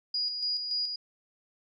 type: tone with tremolo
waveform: sine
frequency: 4889 Hz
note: D#8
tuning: 31 cents flat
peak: -27 dBFS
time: 0.14-0.96 s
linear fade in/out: 5 ms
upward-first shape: square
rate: 3.5 Hz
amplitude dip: 45%
effects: none